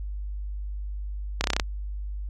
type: clicks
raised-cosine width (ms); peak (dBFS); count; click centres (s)
0.2; -5; 7; 1.41 / 1.441 / 1.472 / 1.503 / 1.534 / 1.565 / 1.598
effects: added 50 Hz sine -30 dBFS peak until 2.29 s + AAC 64 kbps